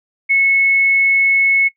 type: tone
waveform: sine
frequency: 2195 Hz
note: C#7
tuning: 18 cents flat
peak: -10 dBFS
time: 0.29-1.69 s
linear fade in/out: 20 ms
effects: noise-tail reverb RT60 0.1 s tail -20 dB re dry